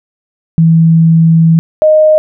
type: tone pair in turn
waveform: sine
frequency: 163.6 / 619.1 Hz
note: E3 / D#5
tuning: -13 / -9 cents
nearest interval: octave + major seventh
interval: 2304 cents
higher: second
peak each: -3 dBFS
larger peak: neither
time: 0.58-1.59 / 1.82-2.18 s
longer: first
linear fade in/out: 0 ms
effects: none